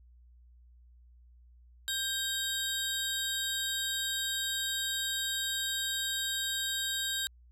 25% pulse tone pair together, 1583 / 3768 Hz, G6 / A#7, +17 / +18 cents, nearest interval octave + minor third, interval 1501 cents, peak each -32 / -29 dBFS, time 1.88-7.27 s, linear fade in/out 0 ms, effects added 60 Hz sine -55 dBFS peak until 7.51 s

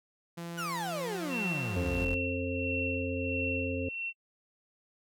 sawtooth tone with pitch glide, 170 to 177.01 Hz, F3 to F3, -46 to +24 cents, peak -34 dBFS, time 0.37-2.05 s, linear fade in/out 10 ms, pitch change +70 cents, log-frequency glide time 1.03-1.08 s
35% pulse exponential sweep, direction down, 1519 to 36.71 Hz, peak -32 dBFS, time 0.57-2.16 s, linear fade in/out 20 ms
sine tone with tremolo, 2713 Hz, E7, 49 cents sharp, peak -32 dBFS, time 1.29-4.13 s, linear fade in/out 50 ms, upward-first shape sine, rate 1.5 Hz, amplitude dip 65%
harmonic tone, 88.5 Hz, F2, 23 cents sharp, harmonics 1 / 3 / 5 / 6, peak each -36 / -35 / -38 / -37 dBFS, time 1.76-3.89 s, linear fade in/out 5 ms
effects noise-tail reverb RT60 0.1 s tail -24 dB re dry

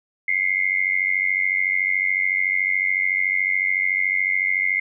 sine tone with amplitude modulation, 2110 Hz, C7, 14 cents sharp, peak -14 dBFS, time 0.28-4.8 s, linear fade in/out 5 ms, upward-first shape sine, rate 93.8 Hz, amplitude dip 95%, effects none

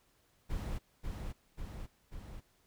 brown noise with echo, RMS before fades -37 dBFS, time 0.49-0.79 s, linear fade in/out 20 ms, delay 540 ms, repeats 3, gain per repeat -3 dB, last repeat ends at 2.41 s, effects pink hiss -71 dBFS RMS until 2.66 s

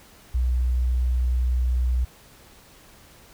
sine tone, 62 Hz, B1, 7 cents sharp, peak -19 dBFS, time 0.34-2.05 s, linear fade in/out 10 ms, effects pink hiss -51 dBFS RMS until 3.33 s

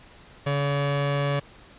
sawtooth tone pair together, 142.15 / 284.3 Hz, C#3 / C#4, +44 / +44 cents, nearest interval octave, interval 1200 cents, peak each -19 / -22 dBFS, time 0.46-1.4 s, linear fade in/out 10 ms, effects pink hiss -50 dBFS RMS until 1.78 s + resampled to 8000 Hz

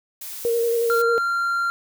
blue noise, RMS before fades -34 dBFS, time 0.21-1.02 s, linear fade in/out 5 ms
sine tone with vibrato, 466.2 Hz, A#4, in tune, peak -18 dBFS, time 0.45-1.18 s, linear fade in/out 0 ms, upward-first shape square, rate 11 Hz, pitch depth 17 cents each way
triangle tone, 1383 Hz, F6, 17 cents flat, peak -18 dBFS, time 0.9-1.7 s, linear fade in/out 0 ms
effects none

